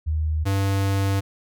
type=tone pair in turn; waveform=sine / square; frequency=77.78 / 98 Hz; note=D#2 / G2; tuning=0 / 0 cents; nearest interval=major third; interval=400 cents; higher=second; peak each=-20 dBFS; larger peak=neither; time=0.06-0.45 / 0.45-1.21 s; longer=second; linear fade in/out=20 ms; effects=none